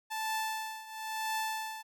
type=tone with tremolo; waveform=sawtooth; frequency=878 Hz; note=A5; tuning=4 cents flat; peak=-27 dBFS; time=0.1-1.83 s; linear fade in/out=20 ms; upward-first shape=triangle; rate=0.99 Hz; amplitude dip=85%; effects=none

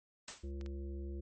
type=noise with exponential decay; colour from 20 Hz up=white; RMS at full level=-40 dBFS; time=0.28-0.51 s; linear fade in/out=2 ms; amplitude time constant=48 ms
type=harmonic tone; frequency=69.1 Hz; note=C#2; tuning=5 cents flat; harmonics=1 / 3 / 5 / 7 / 8; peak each=-40 / -51 / -48 / -60 / -63 dBFS; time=0.43-1.21 s; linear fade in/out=10 ms
type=clicks; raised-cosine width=0.2 ms; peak=-35 dBFS; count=2; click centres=0.612 / 0.662 s
effects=MP3 32 kbps

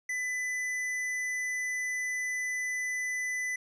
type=tone with tanh clipping; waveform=sine; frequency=2000 Hz; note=B6; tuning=21 cents sharp; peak=-32 dBFS; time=0.09-3.56 s; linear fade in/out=5 ms; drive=16 dB; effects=resampled to 22050 Hz

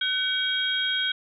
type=harmonic tone with a mistuned harmonic; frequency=756 Hz; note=F#5; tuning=37 cents sharp; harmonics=2 / 3 / 4 / 5; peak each=-28 / -35 / -25 / -35 dBFS; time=0.01-1.12 s; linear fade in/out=5 ms; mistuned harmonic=4; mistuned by=+130 cents; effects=none

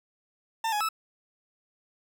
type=tone with pitch steps; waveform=40% pulse; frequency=898 / 837 / 1307 Hz; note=A5 / G#5 / E6; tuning=+35 / +13 / -15 cents; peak=-25 dBFS; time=0.64-0.889 s; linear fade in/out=5 ms; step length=83 ms; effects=none

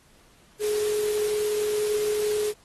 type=tone in noise; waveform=sine; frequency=421.4 Hz; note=G#4; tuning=25 cents sharp; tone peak=-23 dBFS; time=0.59-2.54 s; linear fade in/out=50 ms; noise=white; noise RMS=-35 dBFS; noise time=0.59-2.54 s; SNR=+9 dB; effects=pink hiss -58 dBFS RMS until 2.64 s + AAC 32 kbps

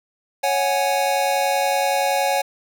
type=chord; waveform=square; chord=C# suspended fourth; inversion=none; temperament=equal; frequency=554.4 / 740 / 830.6 Hz; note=C#5 / F#5 / G#5; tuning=0 / 0 / 0 cents; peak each=-23 dBFS; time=0.43-2.42 s; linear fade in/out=10 ms; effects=8-bit

